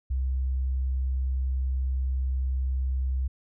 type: tone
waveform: sine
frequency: 65.1 Hz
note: C2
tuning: 8 cents flat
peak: -24 dBFS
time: 0.1-3.28 s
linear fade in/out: 10 ms
effects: none